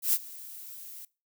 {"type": "noise with ADSR envelope", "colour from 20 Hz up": "violet", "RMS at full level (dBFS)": -23, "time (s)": [0.02, 1.05], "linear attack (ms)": 110, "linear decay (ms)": 49, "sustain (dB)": -21, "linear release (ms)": 3, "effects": ["noise-tail reverb RT60 0.3 s tail -22 dB re dry"]}